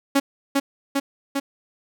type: tone with echo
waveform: sawtooth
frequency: 277.2 Hz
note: C#4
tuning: in tune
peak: -11 dBFS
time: 0.15-0.2 s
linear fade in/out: 10 ms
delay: 400 ms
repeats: 3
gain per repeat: -2 dB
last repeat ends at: 1.4 s
effects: none